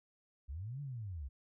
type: linear two-way sweep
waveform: sine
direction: up then down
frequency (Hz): 59 to 146.83 to 60.8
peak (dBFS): -40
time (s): 0.48-1.29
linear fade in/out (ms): 20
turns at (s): 0.81
effects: none